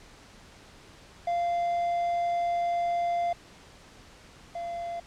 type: tone pair in turn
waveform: triangle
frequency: 693 / 687 Hz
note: F5 / F5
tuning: -14 / -29 cents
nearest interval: unison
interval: 15 cents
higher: first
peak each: -23 / -30 dBFS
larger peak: first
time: 1.27-3.33 / 4.55-5 s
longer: first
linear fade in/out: 5 ms
effects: pink hiss -52 dBFS RMS until 5.06 s + low-pass 7000 Hz 12 dB/octave